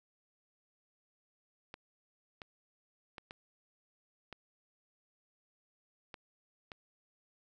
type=clicks; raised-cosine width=0.3 ms; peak=-29 dBFS; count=7; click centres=1.741 / 2.418 / 3.182 / 3.309 / 4.327 / 6.142 / 6.718 s; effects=none